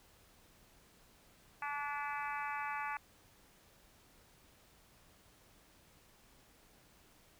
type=harmonic tone with a mistuned harmonic; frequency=288.4 Hz; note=D4; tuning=31 cents flat; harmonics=3 / 4 / 5 / 6 / 7 / 8 / 9; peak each=-41 / -43 / -45 / -47 / -48 / -49 / -50 dBFS; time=1.62-2.97 s; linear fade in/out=2 ms; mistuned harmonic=5; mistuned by=+25 cents; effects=pink hiss -65 dBFS RMS until 7.39 s